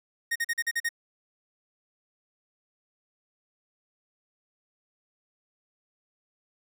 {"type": "tone bursts", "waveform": "45% pulse", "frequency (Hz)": 1860, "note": "A#6", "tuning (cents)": -4, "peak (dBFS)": -25, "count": 7, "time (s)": [0.31, 0.891], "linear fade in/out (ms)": 10, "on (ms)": 47, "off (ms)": 42, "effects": []}